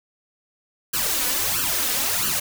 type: noise with flanger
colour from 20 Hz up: white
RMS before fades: -23 dBFS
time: 0.93-2.4 s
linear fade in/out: 10 ms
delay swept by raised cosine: 0.67 to 4.07 ms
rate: 1.5 Hz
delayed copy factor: +0.85
effects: none